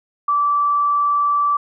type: tone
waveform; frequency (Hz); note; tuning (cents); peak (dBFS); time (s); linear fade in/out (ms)
sine; 1161; D6; -20; -14; 0.28-1.57; 5
effects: none